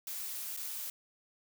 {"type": "noise with dropouts", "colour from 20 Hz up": "blue", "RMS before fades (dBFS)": -40, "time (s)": [0.07, 0.9], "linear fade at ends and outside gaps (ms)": 2, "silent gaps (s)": [0.566, 0.572], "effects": []}